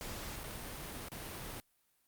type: noise with dropouts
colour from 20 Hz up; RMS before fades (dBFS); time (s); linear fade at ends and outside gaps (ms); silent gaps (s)
pink; -44; 0.01-1.6; 0; 0.435-0.44 / 1.085-1.118
effects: white hiss -75 dBFS RMS until 2.07 s + Opus 48 kbps